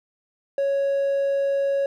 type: tone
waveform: triangle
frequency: 554.4 Hz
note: C#5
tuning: in tune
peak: -17 dBFS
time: 0.58-1.86 s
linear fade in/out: 2 ms
effects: tanh soft clip ceiling -13 dBFS